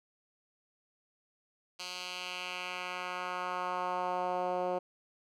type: tone with band-pass filter sweep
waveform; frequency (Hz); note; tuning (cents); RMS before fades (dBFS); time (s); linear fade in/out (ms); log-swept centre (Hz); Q
10% pulse; 180.8; F#3; -40; -36; 1.79-4.79; 10; 4300 to 540; 1.6
effects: none